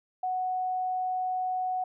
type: tone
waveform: sine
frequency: 740 Hz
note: F#5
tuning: in tune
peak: -27 dBFS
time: 0.23-1.84 s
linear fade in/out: 5 ms
effects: none